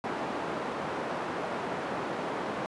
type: band-pass noise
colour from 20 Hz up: white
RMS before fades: -34 dBFS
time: 0.04-2.66 s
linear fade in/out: 0 ms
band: 180 to 950 Hz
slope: 12 dB/octave
effects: resampled to 24000 Hz